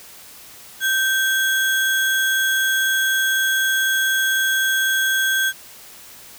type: tone with sample-and-hold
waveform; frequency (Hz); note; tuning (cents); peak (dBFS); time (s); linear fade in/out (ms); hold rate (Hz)
sine; 1562; G6; -7; -16; 0.8-5.53; 50; 4900
effects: white hiss -42 dBFS RMS until 6.38 s